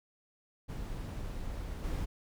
brown noise with level steps, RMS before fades -39 / -35 dBFS, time 0.68-2.06 s, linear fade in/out 20 ms, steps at 1.83 s, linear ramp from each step 20 ms, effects none

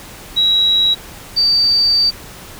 sine tone pair in turn, 3872 / 4629 Hz, B7 / D8, -35 / -26 cents, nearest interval minor third, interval 309 cents, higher second, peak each -10 dBFS, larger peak neither, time 0.36-0.95 / 1.36-2.11 s, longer second, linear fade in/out 20 ms, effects pink hiss -35 dBFS RMS until 2.59 s

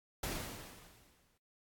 pink noise with exponential decay, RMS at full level -37 dBFS, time 0.23-1.38 s, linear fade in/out 5 ms, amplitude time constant 250 ms, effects AAC 64 kbps

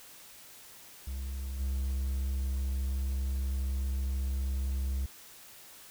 triangle tone with level steps, 66.4 Hz, C2, 26 cents sharp, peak -32 / -27 dBFS, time 1.07-5.06 s, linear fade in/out 5 ms, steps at 1.59 s, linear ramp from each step 20 ms, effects white hiss -52 dBFS RMS until 5.9 s

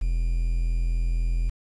triangle tone with quantisation, 42 Hz, E1, 33 cents sharp, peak -19 dBFS, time 0.01-1.5 s, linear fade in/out 10 ms, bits 8, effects resampled to 24000 Hz

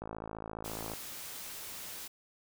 click train, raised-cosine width 1 ms, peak -26 dBFS, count 51, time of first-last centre 0.02-0.936 s, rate 54.6 Hz
white noise, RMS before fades -44 dBFS, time 0.64-2.08 s, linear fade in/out 10 ms
effects none

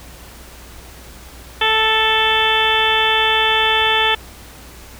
harmonic tone with a mistuned harmonic, 440 Hz, A4, in tune, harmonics 1 / 2 / 3 / 4 / 5 / 6 / 7 / 8, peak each -23 / -19 / -23 / -20 / -25 / -21 / -21 / -20 dBFS, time 1.61-4.15 s, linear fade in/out 5 ms, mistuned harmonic 8, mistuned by -23 cents, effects added 60 Hz sine -40 dBFS peak until 4.99 s + pink hiss -40 dBFS RMS until 4.99 s

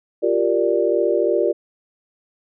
sine chord, G minor seventh, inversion third, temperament equal, 349.2 / 392 / 466.2 / 587.3 Hz, F4 / G4 / Bb4 / D5, 0 / 0 / 0 / 0 cents, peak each -21 dBFS, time 0.22-1.53 s, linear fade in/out 20 ms, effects none

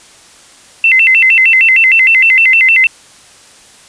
sine tone with vibrato, 2349 Hz, D7, in tune, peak -4 dBFS, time 0.84-2.87 s, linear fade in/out 2 ms, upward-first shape square, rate 6.5 Hz, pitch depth 230 cents each way, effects white hiss -40 dBFS RMS until 3.88 s + resampled to 22050 Hz

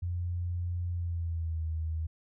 sine tone with pitch glide, 87.7 to 79.96 Hz, F2 to D#2, +8 to +48 cents, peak -30 dBFS, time 0.02-2.07 s, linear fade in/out 10 ms, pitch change -160 cents, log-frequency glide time 0.9-1.64 s, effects none

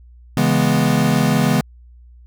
square chord, C# minor seventh, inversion none, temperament equal, 138.59 / 164.81 / 207.7 / 246.9 Hz, C#3 / E3 / G#3 / B3, 0 / 0 / 0 / 0 cents, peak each -20 dBFS, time 0.37-1.61 s, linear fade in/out 2 ms, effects added 60 Hz sine -41 dBFS peak until 2.26 s

